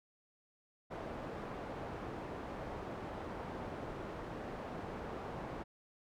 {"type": "low-pass noise", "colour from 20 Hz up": "white", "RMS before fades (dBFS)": -44, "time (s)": [0.9, 5.64], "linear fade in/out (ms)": 20, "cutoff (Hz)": 750, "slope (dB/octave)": 12, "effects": []}